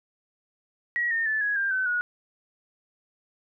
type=tone with pitch steps; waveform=sine; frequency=1912 / 1826.7 / 1745.2 / 1667.4 / 1593 / 1521.9 / 1454.1 Hz; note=A#6 / A#6 / A6 / G#6 / G6 / F#6 / F#6; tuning=+43 / -36 / -15 / +6 / +27 / +48 / -31 cents; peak=-23 dBFS; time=0.96-2.01 s; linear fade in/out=0 ms; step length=150 ms; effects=none